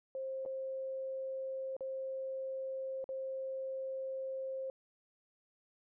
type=tone with dropouts; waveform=sine; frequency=530 Hz; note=C5; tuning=22 cents sharp; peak=-37 dBFS; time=0.15-4.7 s; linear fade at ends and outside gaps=1 ms; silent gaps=0.452-0.46 / 1.766-1.807 / 3.042-3.09 s; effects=none